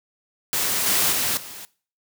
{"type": "noise with level steps", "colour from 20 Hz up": "white", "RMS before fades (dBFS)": [-23, -20, -23, -38], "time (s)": [0.53, 1.65], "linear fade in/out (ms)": 0, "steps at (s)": [0.86, 1.12, 1.37], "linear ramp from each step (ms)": 2, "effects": ["noise-tail reverb RT60 0.4 s tail -20 dB re dry", "high-pass 80 Hz 12 dB/octave"]}